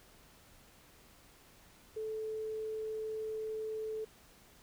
sine tone, 436.4 Hz, A4, 14 cents flat, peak -36 dBFS, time 1.96-4.05 s, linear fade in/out 10 ms, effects pink hiss -61 dBFS RMS until 4.62 s

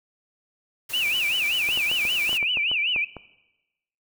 white noise, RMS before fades -36 dBFS, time 0.89-2.38 s, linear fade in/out 10 ms
sine tone with vibrato, 2637 Hz, E7, in tune, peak -21 dBFS, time 0.93-3.05 s, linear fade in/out 10 ms, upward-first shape sine, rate 5.2 Hz, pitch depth 230 cents each way
clicks, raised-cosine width 1 ms, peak -22 dBFS, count 11, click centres 1.689 / 1.775 / 1.915 / 2.052 / 2.293 / 2.33 / 2.428 / 2.572 / 2.715 / 2.962 / 3.167 s
effects noise-tail reverb RT60 1.0 s tail -19 dB re dry

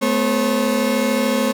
35% pulse tone cluster, 217.3 / 250.8 / 543 Hz, A3 / B3 / C#5, -21 / +27 / -36 cents, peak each -19 dBFS, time 0.01-1.53 s, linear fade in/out 20 ms, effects none

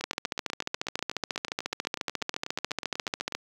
two click trains, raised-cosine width 0.2 ms, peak -11 / -17 dBFS, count 48 / 28, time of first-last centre 0.04-3.35 / 0.01-3.323 s, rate 14.2 / 8.15 Hz, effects high-pass 150 Hz 12 dB/octave + 8-bit

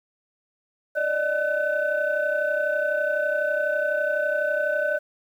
sine tone cluster, 583 / 615 / 1510 Hz, D5 / D#5 / F#6, -13 / -20 / +35 cents, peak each -25 dBFS, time 0.95-4.99 s, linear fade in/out 20 ms, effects tanh soft clip ceiling -14 dBFS + 9-bit

